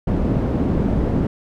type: low-pass noise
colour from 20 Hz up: white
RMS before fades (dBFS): -19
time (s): 0.07-1.27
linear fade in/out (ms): 5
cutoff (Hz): 260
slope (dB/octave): 12
effects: none